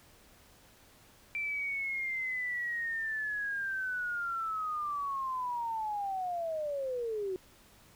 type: linear sweep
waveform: sine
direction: down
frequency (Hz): 2349 to 363.8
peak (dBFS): -32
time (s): 1.35-7.36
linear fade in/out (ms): 0
effects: pink hiss -60 dBFS RMS until 7.95 s